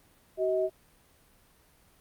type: tone pair together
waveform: sine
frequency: 377.8 / 634.6 Hz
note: F#4 / D#5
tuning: +36 / +34 cents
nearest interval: major sixth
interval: 898 cents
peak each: -28 / -27 dBFS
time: 0.37-0.7 s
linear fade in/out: 50 ms
effects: pink hiss -62 dBFS RMS until 2 s + Opus 32 kbps